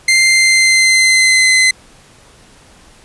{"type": "tone with pitch glide", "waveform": "sawtooth", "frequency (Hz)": [2091, 2049], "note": ["C7", "C7"], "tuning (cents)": [-2, -37], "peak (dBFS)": -4, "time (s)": [0.08, 1.71], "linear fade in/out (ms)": 5, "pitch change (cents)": -35, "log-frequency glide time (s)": [0.27, 1.51], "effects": ["pink hiss -44 dBFS RMS until 3.04 s", "resampled to 24000 Hz"]}